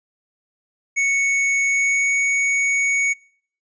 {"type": "tone with pitch glide", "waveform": "square", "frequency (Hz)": [2217, 2230], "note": ["C#7", "C#7"], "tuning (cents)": [0, 10], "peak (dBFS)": -17, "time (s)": [0.96, 3.14], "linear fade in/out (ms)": 20, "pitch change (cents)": 10, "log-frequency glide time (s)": [1.66, 2.13], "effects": ["noise-tail reverb RT60 0.6 s tail -26 dB re dry", "resampled to 16000 Hz"]}